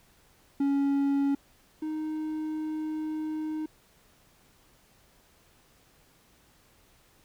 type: tone pair in turn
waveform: triangle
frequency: 279.2 / 310.6 Hz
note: C#4 / D#4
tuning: +13 / -3 cents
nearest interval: major second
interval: 184 cents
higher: second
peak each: -21 / -28 dBFS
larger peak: first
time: 0.6-1.35 / 1.82-3.66 s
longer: second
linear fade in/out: 5 ms
effects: pink hiss -62 dBFS RMS until 7.24 s